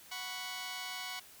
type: chord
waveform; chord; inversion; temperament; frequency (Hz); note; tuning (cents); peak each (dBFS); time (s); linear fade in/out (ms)
10% pulse; F# suspended fourth; none; just; 740 / 986.7 / 1110; F#5 / B5 / C#6; 0 / -2 / +2; -36 / -37 / -37; 0.11-1.2; 10
effects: white hiss -56 dBFS RMS until 1.4 s